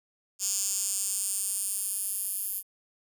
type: tone with high-pass filter sweep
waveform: 10% pulse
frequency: 197.2 Hz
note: G3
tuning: 11 cents sharp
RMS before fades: -31 dBFS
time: 0.39-2.63 s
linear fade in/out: 50 ms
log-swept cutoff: 6800 to 12000 Hz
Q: 3
effects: none